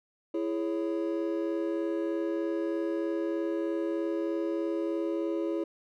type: chord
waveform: triangle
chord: C# minor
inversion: first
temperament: just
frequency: 332.6 / 415.8 / 554.4 Hz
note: E4 / G#4 / C#5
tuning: +16 / +2 / 0 cents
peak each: -28 / -33 / -34 dBFS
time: 0.34-5.64 s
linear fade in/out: 5 ms
effects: none